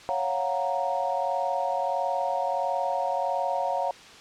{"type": "chord", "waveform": "sine", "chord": "Gb major seventh", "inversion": "second", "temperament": "equal", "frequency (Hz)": [554.4, 698.5, 740, 932.3], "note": ["Db5", "F5", "Gb5", "Bb5"], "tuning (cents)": [0, 0, 0, 0], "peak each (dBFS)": -30, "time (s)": [0.09, 3.91], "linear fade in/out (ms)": 0, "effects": ["white hiss -47 dBFS RMS until 4.2 s", "low-pass 5000 Hz 12 dB/octave"]}